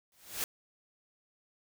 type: noise with exponential growth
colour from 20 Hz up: white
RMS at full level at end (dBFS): -31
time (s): 0.12-0.44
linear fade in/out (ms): 1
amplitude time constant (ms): 68
effects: none